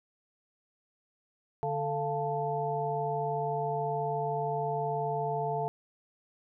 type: harmonic tone with a mistuned harmonic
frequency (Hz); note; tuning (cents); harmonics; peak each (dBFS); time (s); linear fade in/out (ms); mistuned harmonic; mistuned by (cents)
146.83; D3; 0; 1 / 3 / 5 / 6; -36 / -34 / -33 / -35; 1.63-5.68; 0; 5; -96
effects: none